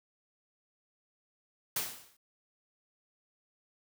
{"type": "noise with exponential decay", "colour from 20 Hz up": "white", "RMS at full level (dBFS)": -30, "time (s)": [1.76, 2.17], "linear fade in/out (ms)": 5, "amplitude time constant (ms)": 89, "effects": []}